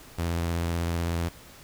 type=tone with vibrato; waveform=sawtooth; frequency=84.7 Hz; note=E2; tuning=48 cents sharp; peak=-22 dBFS; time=0.18-1.29 s; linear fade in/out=10 ms; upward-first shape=triangle; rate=16 Hz; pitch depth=32 cents each way; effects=pink hiss -49 dBFS RMS until 1.63 s